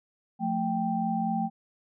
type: tone cluster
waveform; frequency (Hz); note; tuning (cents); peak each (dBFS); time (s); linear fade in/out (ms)
sine; 178.3 / 222.6 / 784; F3 / A3 / G5; +36 / +20 / 0; -32 / -29 / -29; 0.39-1.5; 50
effects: none